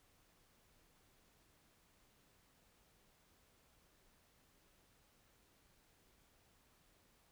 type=silence; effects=pink hiss -72 dBFS RMS until 7.31 s